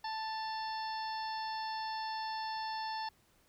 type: harmonic tone with a mistuned harmonic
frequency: 880 Hz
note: A5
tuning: in tune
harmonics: 1 / 2 / 3 / 4 / 5 / 6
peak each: -37 / -46 / -54 / -53 / -47 / -49 dBFS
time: 0.04-3.09 s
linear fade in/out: 5 ms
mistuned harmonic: 3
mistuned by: +50 cents
effects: pink hiss -69 dBFS RMS until 3.48 s